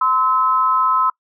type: tone pair together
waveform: sine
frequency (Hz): 1030 / 1294.4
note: C6 / E6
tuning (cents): -28 / -32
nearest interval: major third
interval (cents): 396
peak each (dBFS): -16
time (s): 0.01-1.1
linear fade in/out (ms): 5
effects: noise-tail reverb RT60 0.1 s tail -25 dB re dry